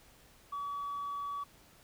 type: tone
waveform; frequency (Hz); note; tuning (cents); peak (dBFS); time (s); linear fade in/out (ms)
sine; 1139; C#6; +47; -34; 0.52-1.44; 10
effects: tanh soft clip ceiling -33 dBFS + pink hiss -61 dBFS RMS until 1.83 s